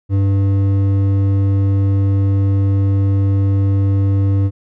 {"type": "tone with hard clipping", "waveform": "triangle", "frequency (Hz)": 98.3, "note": "G2", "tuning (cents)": 5, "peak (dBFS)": -13, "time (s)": [0.09, 4.51], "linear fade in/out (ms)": 50, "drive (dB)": 12, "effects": []}